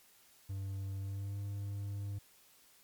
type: tone with pitch glide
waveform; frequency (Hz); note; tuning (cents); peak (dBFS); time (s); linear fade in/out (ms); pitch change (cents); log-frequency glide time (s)
triangle; 97.3 to 100.5; G2 to G2; -12 to +44; -35; 0.49-2.19; 10; +56; 1-1.38
effects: white hiss -64 dBFS RMS until 2.83 s + MP3 96 kbps